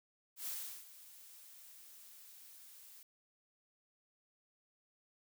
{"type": "noise with ADSR envelope", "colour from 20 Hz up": "blue", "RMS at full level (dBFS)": -41, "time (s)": [0.36, 3.03], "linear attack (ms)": 110, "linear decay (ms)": 370, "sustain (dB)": -16, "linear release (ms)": 4, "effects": []}